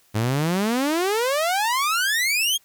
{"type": "exponential sweep", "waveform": "sawtooth", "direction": "up", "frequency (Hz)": [103, 3322], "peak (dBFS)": -16, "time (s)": [0.14, 2.58], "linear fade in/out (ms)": 20, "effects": ["white hiss -59 dBFS RMS until 2.64 s"]}